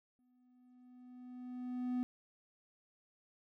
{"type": "tone with exponential growth", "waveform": "triangle", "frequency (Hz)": 249.4, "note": "B3", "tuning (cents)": 17, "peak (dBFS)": -30, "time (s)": [0.19, 2.03], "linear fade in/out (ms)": 0, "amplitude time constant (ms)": 400, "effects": []}